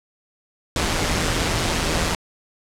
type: noise with amplitude modulation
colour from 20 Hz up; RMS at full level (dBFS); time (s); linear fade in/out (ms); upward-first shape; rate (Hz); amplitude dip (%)
pink; -19; 0.76-2.15; 2; sine; 164; 50
effects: low-pass 8000 Hz 12 dB/octave